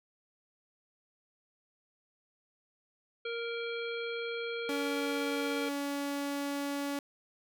harmonic tone, 466.2 Hz, A#4, in tune, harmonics 1 / 3 / 5 / 7 / 9, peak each -36 / -42 / -42 / -45 / -50 dBFS, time 3.25-5.69 s, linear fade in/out 5 ms
sawtooth tone, 283.1 Hz, C#4, 37 cents sharp, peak -29 dBFS, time 4.69-6.99 s, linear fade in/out 2 ms
effects none

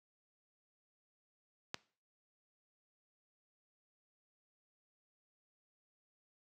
click, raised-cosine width 0.2 ms, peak -20 dBFS, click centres 1.744 s, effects noise-tail reverb RT60 0.4 s tail -20 dB re dry + high-pass 100 Hz 12 dB/octave

